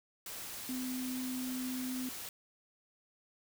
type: tone in noise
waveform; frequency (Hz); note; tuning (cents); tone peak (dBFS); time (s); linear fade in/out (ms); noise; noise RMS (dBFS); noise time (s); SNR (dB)
sine; 255.3; C4; -42; -36; 0.69-2.09; 2; white; -44; 0.26-2.29; +5
effects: none